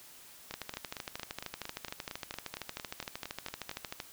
two click trains, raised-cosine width 0.2 ms, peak -22 / -20 dBFS, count 15 / 46, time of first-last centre 0.51-3.714 / 0.54-4.002 s, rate 4.37 / 13 Hz, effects white hiss -54 dBFS RMS until 4.12 s

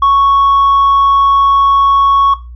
sine tone with tanh clipping, 1108.7 Hz, C#6, in tune, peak -6 dBFS, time 0.02-2.34 s, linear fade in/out 5 ms, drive 1 dB, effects noise-tail reverb RT60 0.3 s tail -17 dB re dry + added 60 Hz sine -27 dBFS peak until 2.55 s

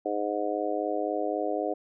harmonic tone, 103.83 Hz, G#2, in tune, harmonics 3 / 4 / 5 / 6 / 7, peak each -33 / -33 / -33 / -33 / -33 dBFS, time 0.05-1.74 s, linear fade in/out 10 ms, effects none

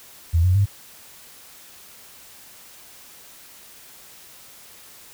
sine tone with pitch steps, 83.2 / 91.26 / 100.09 Hz, E2 / F#2 / G2, +17 / -23 / +37 cents, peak -14 dBFS, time 0.33-0.66 s, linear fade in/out 20 ms, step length 110 ms, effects white hiss -46 dBFS RMS until 5.13 s

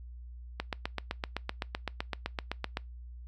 click train, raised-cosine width 0.3 ms, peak -16 dBFS, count 18, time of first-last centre 0.6-2.771 s, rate 7.83 Hz, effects noise-tail reverb RT60 0.2 s tail -24 dB re dry + added 60 Hz sine -43 dBFS peak until 3.27 s

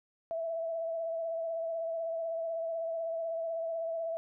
sine tone with vibrato, 659.3 Hz, E5, in tune, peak -32 dBFS, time 0.31-4.17 s, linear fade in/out 0 ms, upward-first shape triangle, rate 16 Hz, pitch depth 34 cents each way, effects none

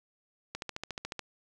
click train, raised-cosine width 0.2 ms, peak -19 dBFS, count 10, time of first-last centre 0.55-1.193 s, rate 14 Hz, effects none

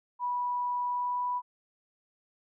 sine tone with pitch glide, 980 to 985.7 Hz, B5 to B5, -14 to -4 cents, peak -28 dBFS, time 0.19-1.42 s, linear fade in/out 50 ms, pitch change +10 cents, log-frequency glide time 0.87-1.25 s, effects none

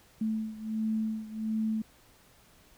sine beating tone pair, 218.7 / 220.1 Hz, A3 / A3, -10 / +1 cents, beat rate 1.4 Hz, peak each -31 / -34 dBFS, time 0.21-1.82 s, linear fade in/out 5 ms, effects pink hiss -60 dBFS RMS until 2.77 s

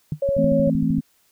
sine tone with exponential decay, 150 Hz, D3, 37 cents sharp, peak -17 dBFS, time 0.12-0.2 s, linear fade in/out 2 ms, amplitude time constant 17 ms
sine tone, 554.4 Hz, C#5, in tune, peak -18 dBFS, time 0.22-0.7 s, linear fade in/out 5 ms
click train, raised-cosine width 5 ms, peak -17 dBFS, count 10, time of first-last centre 0.29-0.982 s, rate 13 Hz
sine chord, A minor, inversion second, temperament equal, 164.81 / 220 / 261.6 Hz, E3 / A3 / C4, 0 / 0 / 0 cents, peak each -22 dBFS, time 0.37-1.01 s, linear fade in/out 20 ms
effects white hiss -62 dBFS RMS until 1.31 s

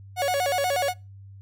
45% pulse tone with vibrato, 640 Hz, D#5, 49 cents sharp, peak -22 dBFS, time 0.16-0.94 s, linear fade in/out 50 ms, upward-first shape square, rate 8.3 Hz, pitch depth 230 cents each way, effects noise-tail reverb RT60 0.3 s tail -26 dB re dry + added 98 Hz sine -42 dBFS peak until 1.41 s

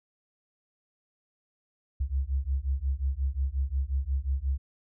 sine beating tone pair, 65 / 70.6 Hz, C2 / C#2, -11 / +32 cents, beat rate 5.6 Hz, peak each -29 dBFS, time 2-4.58 s, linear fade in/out 10 ms, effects none

